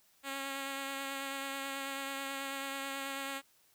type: tone with vibrato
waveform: 5% pulse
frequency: 273.7 Hz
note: C#4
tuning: 22 cents flat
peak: -26 dBFS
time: 0.23-3.42 s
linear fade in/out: 50 ms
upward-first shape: triangle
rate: 9.2 Hz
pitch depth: 18 cents each way
effects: white hiss -68 dBFS RMS until 3.74 s